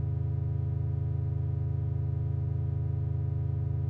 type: chord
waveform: triangle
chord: F augmented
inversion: none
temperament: equal with one note detuned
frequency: 86.55 / 110 / 138.59 Hz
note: F2 / A2 / C#3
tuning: -15 / 0 / 0 cents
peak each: -30 dBFS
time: 0-3.89 s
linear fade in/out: 0 ms
effects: none